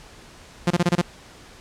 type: tone bursts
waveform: sawtooth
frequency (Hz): 174.61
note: F3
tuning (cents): 0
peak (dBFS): -12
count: 6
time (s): 0.67-1.015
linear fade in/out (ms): 5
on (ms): 35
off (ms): 27
effects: pink hiss -46 dBFS RMS until 1.6 s + low-pass 8000 Hz 12 dB/octave